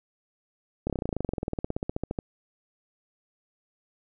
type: slowing click train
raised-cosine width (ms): 2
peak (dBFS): -15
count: 28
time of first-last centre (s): 0.87-2.188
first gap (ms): 28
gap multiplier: 1.04
effects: none